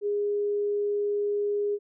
sine tone, 410.8 Hz, G#4, 19 cents flat, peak -24 dBFS, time 0.01-1.79 s, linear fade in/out 50 ms, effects none

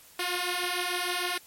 5% pulse beating tone pair, 353.5 / 360.1 Hz, F4 / F#4, +21 / -47 cents, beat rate 6.6 Hz, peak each -20 / -19 dBFS, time 0.19-1.38 s, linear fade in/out 5 ms, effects white hiss -54 dBFS RMS until 1.46 s + MP3 64 kbps

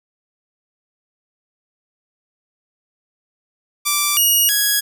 5% pulse tone with pitch steps, 1171 / 2880 / 1663 Hz, D6 / F#7 / G#6, -5 / -47 / +2 cents, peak -4 dBFS, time 3.85-4.81 s, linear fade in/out 20 ms, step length 320 ms, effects none

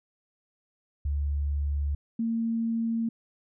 sine tone pair in turn, 71.9 / 228.3 Hz, D2 / A#3, -36 / -36 cents, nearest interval octave + minor sixth, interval 2000 cents, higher second, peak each -25 dBFS, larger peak neither, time 1.05-1.95 / 2.19-3.09 s, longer neither, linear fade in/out 5 ms, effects none

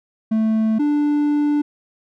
triangle tone pair in turn, 220 / 294.1 Hz, A3 / D4, 0 / +3 cents, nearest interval perfect fourth, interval 503 cents, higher second, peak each -13 dBFS, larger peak neither, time 0.31-0.79 / 0.79-1.62 s, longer second, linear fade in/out 10 ms, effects none

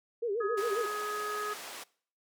sine tone with vibrato, 433.1 Hz, A4, 27 cents flat, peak -29 dBFS, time 0.22-0.86 s, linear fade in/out 10 ms, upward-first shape sine, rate 7.4 Hz, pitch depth 180 cents each way
harmonic tone, 419.4 Hz, G#4, 17 cents sharp, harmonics 1 / 3 / 4, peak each -38 / -35 / -41 dBFS, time 0.4-1.54 s, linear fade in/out 10 ms
pink band-pass noise, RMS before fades -44 dBFS, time 0.57-1.84 s, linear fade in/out 10 ms, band 550 to 14000 Hz, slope 12 dB/octave
effects noise-tail reverb RT60 0.5 s tail -22 dB re dry

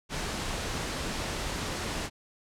pink noise, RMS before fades -33 dBFS, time 0.09-2.1 s, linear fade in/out 50 ms, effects low-pass 8000 Hz 12 dB/octave

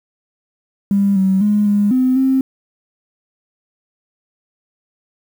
triangle tone with pitch steps, 199.4 / 190.7 / 208.1 / 204.8 / 256.2 / 264.6 Hz, G3 / G3 / G#3 / G#3 / C4 / C4, +30 / -47 / +4 / -24 / -36 / +20 cents, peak -7 dBFS, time 0.91-2.41 s, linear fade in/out 2 ms, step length 250 ms, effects tanh soft clip ceiling -9 dBFS + 7-bit

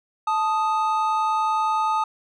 triangle tone pair together, 874.7 / 1244.5 Hz, A5 / D#6, -10 / 0 cents, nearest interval tritone, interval 610 cents, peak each -20 / -21 dBFS, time 0.27-2.04 s, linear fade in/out 5 ms, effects resampled to 22050 Hz

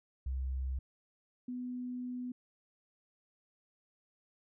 sine tone pair in turn, 65.41 / 248.7 Hz, C2 / B3, 0 / +12 cents, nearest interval octave + major seventh, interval 2312 cents, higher second, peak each -33 / -37 dBFS, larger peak first, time 0.26-0.79 / 1.48-2.32 s, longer second, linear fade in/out 5 ms, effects none

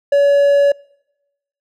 triangle tone, 567 Hz, C#5, 39 cents sharp, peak -7 dBFS, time 0.12-0.72 s, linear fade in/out 5 ms, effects noise-tail reverb RT60 0.9 s tail -26 dB re dry

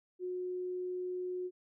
sine tone, 363.5 Hz, F#4, 31 cents flat, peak -35 dBFS, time 0.19-1.51 s, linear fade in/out 50 ms, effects none

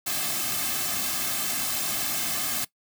white noise with comb filter, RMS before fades -28 dBFS, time 0.06-2.65 s, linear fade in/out 10 ms, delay 2.1 ms, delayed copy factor -0.75, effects noise-tail reverb RT60 0.1 s tail -19 dB re dry

